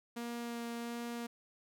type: tone with vibrato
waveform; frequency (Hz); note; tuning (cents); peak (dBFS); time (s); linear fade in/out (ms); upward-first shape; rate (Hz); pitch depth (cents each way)
sawtooth; 235.6; A#3; +19; -35; 0.16-1.27; 10; sine; 1.4; 9
effects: none